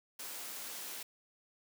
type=high-pass noise; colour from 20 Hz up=white; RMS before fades=-44 dBFS; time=0.19-1.03 s; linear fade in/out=5 ms; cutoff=240 Hz; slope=12 dB/octave; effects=none